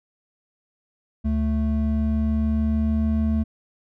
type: tone pair together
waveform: triangle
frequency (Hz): 73.42 / 220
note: D2 / A3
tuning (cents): 0 / 0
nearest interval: octave + perfect fifth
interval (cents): 1900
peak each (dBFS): -20 / -20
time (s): 1.24-3.44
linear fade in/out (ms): 20
effects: none